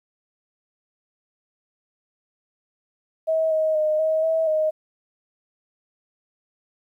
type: tone with pitch steps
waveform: sine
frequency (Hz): 641 / 630 / 616 / 633 / 646 / 623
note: E5 / D#5 / D#5 / D#5 / E5 / D#5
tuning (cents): -49 / +21 / -17 / +30 / -35 / +2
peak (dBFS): -18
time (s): 3.27-4.71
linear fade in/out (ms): 20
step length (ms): 240
effects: 10-bit